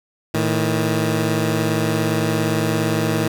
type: tone pair together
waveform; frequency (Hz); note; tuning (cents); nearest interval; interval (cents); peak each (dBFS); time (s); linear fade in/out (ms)
15% pulse; 111.81 / 159; A2 / D#3; +28 / +38; tritone; 610; -14; 0.34-3.28; 5
effects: none